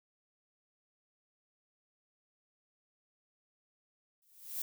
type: noise with exponential growth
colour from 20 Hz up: violet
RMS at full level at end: -34 dBFS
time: 4.22-4.62 s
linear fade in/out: 2 ms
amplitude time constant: 86 ms
effects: none